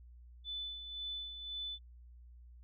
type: tone with tremolo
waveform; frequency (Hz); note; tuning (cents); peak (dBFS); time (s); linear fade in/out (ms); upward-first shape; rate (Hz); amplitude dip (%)
sine; 3500; A7; -10; -38; 0.44-1.79; 50; sine; 1.9; 55
effects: added 60 Hz sine -53 dBFS peak until 2.63 s